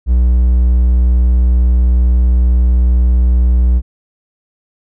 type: tone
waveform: triangle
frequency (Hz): 61.1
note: B1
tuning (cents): -18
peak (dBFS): -5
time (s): 0.06-3.82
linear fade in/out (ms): 50
effects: none